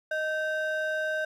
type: ring-modulated tone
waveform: triangle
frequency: 1088 Hz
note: C#6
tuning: 33 cents flat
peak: -22 dBFS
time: 0.11-1.25 s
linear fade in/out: 5 ms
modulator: 465 Hz
effects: none